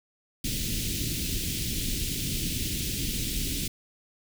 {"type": "band-stop noise", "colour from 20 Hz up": "pink", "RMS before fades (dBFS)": -30, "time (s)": [0.44, 3.68], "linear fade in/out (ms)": 5, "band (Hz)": [320, 2700], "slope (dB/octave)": 24, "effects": []}